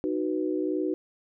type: chord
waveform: sine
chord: B major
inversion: first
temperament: just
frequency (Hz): 308.7 / 370.4 / 493.9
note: D#4 / F#4 / B4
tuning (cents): -14 / +2 / 0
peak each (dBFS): -28 / -29 / -34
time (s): 0.04-0.94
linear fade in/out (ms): 0
effects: none